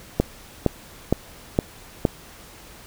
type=click train; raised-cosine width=2 ms; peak=-3 dBFS; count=5; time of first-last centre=0.2-2.052 s; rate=2.16 Hz; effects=pink hiss -45 dBFS RMS until 2.86 s